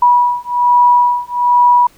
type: beating tone pair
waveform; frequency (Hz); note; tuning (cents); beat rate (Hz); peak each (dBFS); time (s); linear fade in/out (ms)
sine; 973 / 974.2; B5 / B5; -26 / -24; 1.2; -11; 0.02-1.87; 5
effects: pink hiss -48 dBFS RMS until 1.97 s